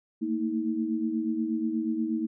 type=tone cluster; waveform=sine; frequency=222.5 / 230.8 / 319.4 Hz; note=A3 / A#3 / D#4; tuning=+20 / -17 / +45 cents; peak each=-33 / -30 / -29 dBFS; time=0.21-2.27 s; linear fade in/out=20 ms; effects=none